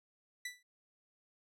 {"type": "tone with exponential decay", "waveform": "sawtooth", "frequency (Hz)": 1975.5, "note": "B6", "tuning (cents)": 0, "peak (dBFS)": -33, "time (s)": [0.45, 0.63], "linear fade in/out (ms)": 5, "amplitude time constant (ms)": 39, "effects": ["low-pass 12000 Hz 12 dB/octave"]}